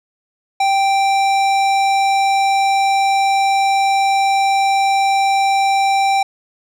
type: tone with hard clipping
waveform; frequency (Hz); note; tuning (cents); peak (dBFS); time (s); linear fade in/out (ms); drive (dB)
sine; 784; G5; 0; -14; 0.6-6.23; 5; 15
effects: none